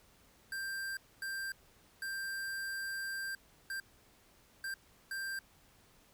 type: tone bursts at uneven times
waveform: square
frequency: 1580 Hz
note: G6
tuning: 13 cents sharp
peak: -38 dBFS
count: 6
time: 0.52-0.97 / 1.22-1.52 / 2.02-3.35 / 3.7-3.8 / 4.64-4.74 / 5.11-5.39 s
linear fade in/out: 2 ms
effects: pink hiss -65 dBFS RMS until 6.13 s